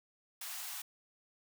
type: high-pass noise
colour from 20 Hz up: white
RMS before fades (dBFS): -43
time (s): 0.41-0.82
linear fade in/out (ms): 5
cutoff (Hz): 680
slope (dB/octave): 96
effects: none